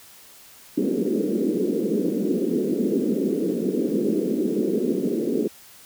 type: band-pass noise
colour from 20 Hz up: white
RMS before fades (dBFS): -23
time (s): 0.77-5.48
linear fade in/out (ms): 10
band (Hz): 190 to 440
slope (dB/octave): 48
effects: white hiss -48 dBFS RMS until 5.85 s